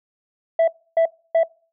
sine tone bursts, 659.3 Hz, E5, in tune, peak -10 dBFS, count 3, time 0.59-1.434 s, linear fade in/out 5 ms, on 88 ms, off 290 ms, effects noise-tail reverb RT60 0.4 s tail -26 dB re dry + tanh soft clip ceiling -12 dBFS

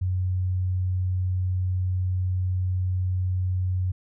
sine tone, 92 Hz, F#2, 9 cents flat, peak -22 dBFS, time 0.01-3.92 s, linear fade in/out 10 ms, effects none

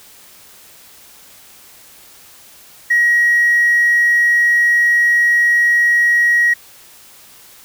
sine tone with hard clipping, 1900 Hz, A#6, 33 cents sharp, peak -10 dBFS, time 2.9-6.54 s, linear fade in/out 10 ms, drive 1 dB, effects white hiss -43 dBFS RMS until 7.64 s

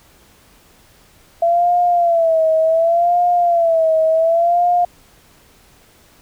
sine tone with vibrato, 672 Hz, E5, 33 cents sharp, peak -11 dBFS, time 1.42-4.85 s, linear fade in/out 5 ms, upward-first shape sine, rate 0.68 Hz, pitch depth 90 cents each way, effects pink hiss -50 dBFS RMS until 6.21 s

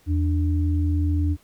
sine tone pair together, 82.41 / 293.7 Hz, E2 / D4, 0 / 0 cents, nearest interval octave + minor seventh, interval 2200 cents, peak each -19 / -27 dBFS, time 0.06-1.37 s, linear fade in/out 50 ms, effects pink hiss -58 dBFS RMS until 1.43 s

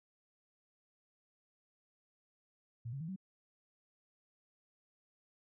sine tone with pitch steps, 116.9 / 137.42 / 161.55 / 189.9 Hz, A#2 / C#3 / E3 / F#3, +5 / -15 / -35 / +45 cents, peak -39 dBFS, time 2.85-3.162 s, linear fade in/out 10 ms, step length 78 ms, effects none

